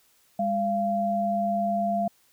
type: tone pair together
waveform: sine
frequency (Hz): 203.4 / 687.7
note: G#3 / F5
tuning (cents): -36 / -27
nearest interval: octave + major sixth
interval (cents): 2109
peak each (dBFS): -28 / -24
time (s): 0.39-2.08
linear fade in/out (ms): 5
effects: white hiss -63 dBFS RMS until 2.32 s